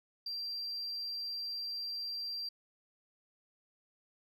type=tone; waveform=sine; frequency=4721 Hz; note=D8; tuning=8 cents sharp; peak=-35 dBFS; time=0.26-2.49 s; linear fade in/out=5 ms; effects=tanh soft clip ceiling -34 dBFS